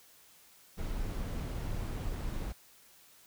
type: noise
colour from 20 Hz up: brown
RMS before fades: -36 dBFS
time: 0.77-2.53 s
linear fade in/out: 20 ms
effects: white hiss -60 dBFS RMS until 3.26 s